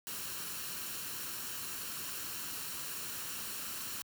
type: noise with comb filter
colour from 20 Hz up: white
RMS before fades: -41 dBFS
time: 0.07-4.02 s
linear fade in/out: 0 ms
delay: 0.71 ms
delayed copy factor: +0.5
effects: high-pass 80 Hz 12 dB/octave